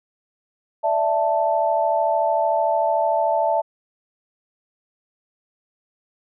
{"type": "chord", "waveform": "sine", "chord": "D suspended second", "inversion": "none", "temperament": "just", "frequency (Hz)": [587.3, 660.7, 881], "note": ["D5", "E5", "A5"], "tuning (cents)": [0, 4, 2], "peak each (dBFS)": [-24, -20, -21], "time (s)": [0.83, 3.62], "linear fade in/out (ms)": 20, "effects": []}